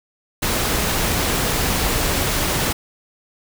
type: noise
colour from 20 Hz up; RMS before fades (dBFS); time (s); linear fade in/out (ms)
pink; -20; 0.42-2.73; 10
effects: none